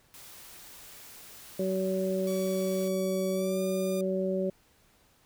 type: noise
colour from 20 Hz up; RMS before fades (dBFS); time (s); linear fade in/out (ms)
white; -49; 0.14-2.88; 0
type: harmonic tone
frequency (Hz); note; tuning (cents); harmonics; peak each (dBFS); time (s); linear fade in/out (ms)
188.8; F#3; +35; 1 / 2 / 3; -31 / -31 / -31; 1.59-4.5; 5
type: tone with pitch glide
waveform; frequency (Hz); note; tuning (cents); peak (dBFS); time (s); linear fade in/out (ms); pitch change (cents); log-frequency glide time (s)
5% pulse; 1140 to 1202.9; C#6 to D6; +48 to +41; -30; 2.27-4.01; 2; +93; 3.32-3.61
effects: pink hiss -64 dBFS RMS until 5.25 s